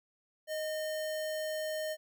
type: tone with sample-and-hold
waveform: sine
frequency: 622.3 Hz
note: D#5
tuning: in tune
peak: -33 dBFS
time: 0.47-1.97 s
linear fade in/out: 50 ms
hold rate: 2450 Hz
effects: none